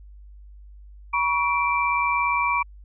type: tone cluster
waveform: sine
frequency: 964 / 1121 / 2346 Hz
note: B5 / C#6 / D7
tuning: -42 / +19 / -2 cents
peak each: -24 dBFS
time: 1.13-2.63 s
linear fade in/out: 10 ms
effects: added 50 Hz sine -42 dBFS peak until 2.84 s